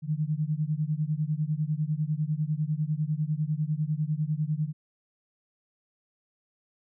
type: beating tone pair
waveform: sine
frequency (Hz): 148.7 / 158.7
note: D3 / D#3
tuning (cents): +22 / +35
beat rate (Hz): 10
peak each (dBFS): -28 / -29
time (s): 0.02-4.73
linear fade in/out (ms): 50
effects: none